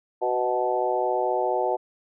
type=harmonic tone with a mistuned harmonic; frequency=124.4 Hz; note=B2; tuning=13 cents sharp; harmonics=3 / 4 / 5 / 6 / 7; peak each=-28 / -28 / -28 / -28 / -28 dBFS; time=0.21-1.77 s; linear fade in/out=20 ms; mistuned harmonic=6; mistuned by=-23 cents; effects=none